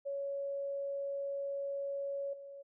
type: tone with level steps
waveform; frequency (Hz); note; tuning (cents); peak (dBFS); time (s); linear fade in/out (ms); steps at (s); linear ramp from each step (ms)
sine; 558; C#5; +11; -35 / -46; 0.05-2.63; 20; 2.33; 5
effects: none